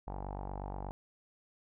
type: tone with low-pass filter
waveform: sawtooth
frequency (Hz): 48.33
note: G1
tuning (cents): -24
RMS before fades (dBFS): -41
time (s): 0.07-0.91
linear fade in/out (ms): 0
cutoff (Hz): 840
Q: 5.3
effects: none